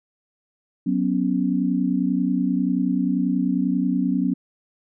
sine chord, F# suspended fourth, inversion none, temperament equal, 185 / 246.9 / 277.2 Hz, F#3 / B3 / C#4, 0 / 0 / 0 cents, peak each -23 dBFS, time 0.86-4.34 s, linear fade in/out 10 ms, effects none

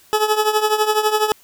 20% pulse tone with tremolo, 427.7 Hz, A4, 49 cents flat, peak -7 dBFS, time 0.13-1.32 s, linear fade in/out 0 ms, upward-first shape triangle, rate 12 Hz, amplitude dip 80%, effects white hiss -51 dBFS RMS until 1.43 s

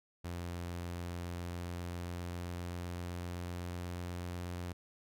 sawtooth tone with pitch glide, 87 to 88.27 Hz, F2 to F2, -6 to +19 cents, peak -35 dBFS, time 0.24-4.73 s, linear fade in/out 10 ms, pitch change +25 cents, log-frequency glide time 0.6-4.16 s, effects none

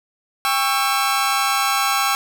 sawtooth chord, C# diminished, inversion second, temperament just, 798.3 / 1108.7 / 1330.5 Hz, G5 / C#6 / E6, +31 / 0 / +16 cents, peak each -18 dBFS, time 0.45-2.15 s, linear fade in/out 0 ms, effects none

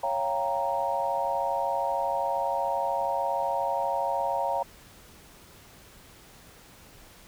sine chord, G half-diminished seventh, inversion second, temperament equal with one note detuned, 554.4 / 691.2 / 784 / 932.3 Hz, Db5 / F5 / G5 / Bb5, 0 / -18 / 0 / 0 cents, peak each -31 / -31 / -32 / -29 dBFS, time 0.03-4.63 s, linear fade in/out 5 ms, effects pink hiss -52 dBFS RMS until 7.27 s

